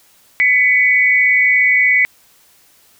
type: tone pair together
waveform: sine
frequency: 2000 / 2237 Hz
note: B6 / C#7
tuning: +21 / +15 cents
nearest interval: major second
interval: 194 cents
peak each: -12 dBFS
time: 0.4-2.05 s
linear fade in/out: 0 ms
effects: white hiss -51 dBFS RMS until 2.99 s